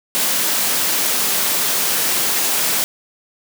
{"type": "high-pass noise", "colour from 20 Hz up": "white", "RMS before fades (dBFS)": -18, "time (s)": [0.15, 2.84], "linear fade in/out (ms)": 0, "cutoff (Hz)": 150, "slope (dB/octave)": 24, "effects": []}